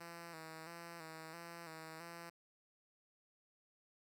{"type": "tone with vibrato", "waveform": "5% pulse", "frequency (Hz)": 164.81, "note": "E3", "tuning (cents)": 0, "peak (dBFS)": -38, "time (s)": [0, 2.3], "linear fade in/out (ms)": 10, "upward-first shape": "square", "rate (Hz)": 1.5, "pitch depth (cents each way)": 50, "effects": []}